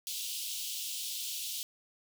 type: high-pass noise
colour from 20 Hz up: pink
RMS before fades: -38 dBFS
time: 0.07-1.63 s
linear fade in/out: 0 ms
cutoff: 2900 Hz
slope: 48 dB/octave
effects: none